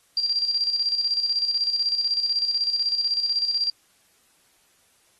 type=tone with tremolo; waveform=sine; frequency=4740 Hz; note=D8; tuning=15 cents sharp; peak=-19 dBFS; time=0.17-3.7 s; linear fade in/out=2 ms; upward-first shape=square; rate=16 Hz; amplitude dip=55%; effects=white hiss -62 dBFS RMS until 5.19 s + AAC 32 kbps